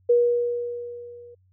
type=tone with level ramp; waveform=sine; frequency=480 Hz; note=B4; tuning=49 cents flat; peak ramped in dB=-13 to -43 dBFS; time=0.09-1.35 s; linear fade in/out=10 ms; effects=added 93 Hz sine -58 dBFS peak until 1.52 s